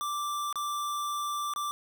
square tone with dropouts, 1174.7 Hz, D6, in tune, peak -31 dBFS, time 0.01-1.71 s, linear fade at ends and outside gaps 0 ms, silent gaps 0.527-0.557 / 1.537-1.561 s, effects none

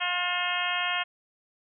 harmonic tone with a mistuned harmonic, 355.8 Hz, F4, 32 cents sharp, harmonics 2 / 3 / 4 / 5 / 6 / 7 / 8 / 9, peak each -34 / -34 / -34 / -34 / -34 / -34 / -34 / -34 dBFS, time 0-1.04 s, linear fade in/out 20 ms, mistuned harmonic 7, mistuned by +47 cents, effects none

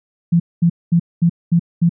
sine tone bursts, 170 Hz, F3, 46 cents flat, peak -9 dBFS, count 6, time 0.32-1.894 s, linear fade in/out 10 ms, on 79 ms, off 220 ms, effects none

